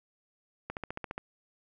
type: click train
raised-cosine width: 0.5 ms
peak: -21 dBFS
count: 8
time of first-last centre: 0.7-1.179 s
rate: 14.6 Hz
effects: none